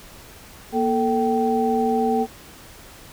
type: tone cluster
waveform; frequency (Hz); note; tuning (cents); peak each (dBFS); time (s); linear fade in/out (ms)
sine; 236.9 / 442.5 / 774; A#3 / A4 / G5; +28 / +10 / -22; -22; 0.72-2.27; 50
effects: pink hiss -44 dBFS RMS until 3.12 s